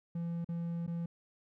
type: tone with dropouts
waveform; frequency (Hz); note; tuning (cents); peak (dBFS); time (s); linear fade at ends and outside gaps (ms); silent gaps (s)
triangle; 169.4; E3; +48; -32; 0.15-1.06; 5; 0.446-0.488 / 0.866-0.876
effects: none